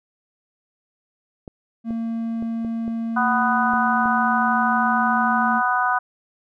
clicks, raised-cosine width 2 ms, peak -22 dBFS, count 7, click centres 1.478 / 1.907 / 2.425 / 2.648 / 2.879 / 3.736 / 4.057 s
triangle tone, 228.3 Hz, A#3, 36 cents flat, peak -21 dBFS, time 1.84-5.62 s, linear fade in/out 50 ms
harmonic tone, 248.1 Hz, B3, 8 cents sharp, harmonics 3 / 4 / 5 / 6, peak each -23 / -23 / -23 / -23 dBFS, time 3.16-5.99 s, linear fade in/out 10 ms
effects none

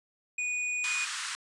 square tone, 2467 Hz, D#7, 15 cents flat, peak -30 dBFS, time 0.38-1.05 s, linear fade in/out 5 ms
pink band-pass noise, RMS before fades -36 dBFS, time 0.84-1.35 s, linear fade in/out 0 ms, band 1100 to 9400 Hz, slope 48 dB/octave
effects resampled to 24000 Hz

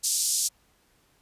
white band-pass noise, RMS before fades -26 dBFS, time 0.03-0.49 s, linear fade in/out 20 ms, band 4900 to 9500 Hz, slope 24 dB/octave, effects pink hiss -65 dBFS RMS until 1.21 s + resampled to 32000 Hz

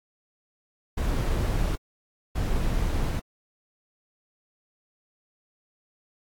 brown noise bursts at uneven times, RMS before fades -25 dBFS, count 2, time 0.97-1.76 / 2.35-3.2 s, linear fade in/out 10 ms, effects AAC 64 kbps

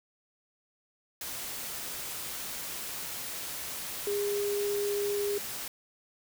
sine tone in noise, 408 Hz, G#4, 31 cents flat, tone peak -28 dBFS, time 4.07-5.38 s, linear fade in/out 2 ms, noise white, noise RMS -38 dBFS, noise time 1.21-5.68 s, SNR +7 dB, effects none

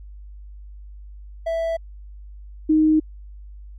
triangle / sine tone pair in turn, 659.3 / 311.1 Hz, E5 / D#4, 0 / 0 cents, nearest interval octave + minor second, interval 1300 cents, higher first, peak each -19 / -13 dBFS, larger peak second, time 1.46-1.77 / 2.69-3 s, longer neither, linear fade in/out 10 ms, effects added 50 Hz sine -37 dBFS peak until 3.78 s

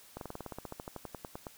slowing click train, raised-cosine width 1 ms, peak -26 dBFS, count 19, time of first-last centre 0.17-1.468 s, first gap 42 ms, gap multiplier 1.06, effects white hiss -57 dBFS RMS until 1.57 s

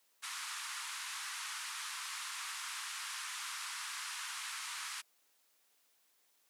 pink band-pass noise, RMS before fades -43 dBFS, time 0.22-5.02 s, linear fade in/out 20 ms, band 1000 to 11000 Hz, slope 48 dB/octave, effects white hiss -73 dBFS RMS until 6.49 s + high-pass 300 Hz 12 dB/octave

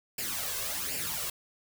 white noise with flanger, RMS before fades -34 dBFS, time 0.18-1.3 s, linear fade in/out 5 ms, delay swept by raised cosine 0.4 to 1.9 ms, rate 1.3 Hz, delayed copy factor +0.7, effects none

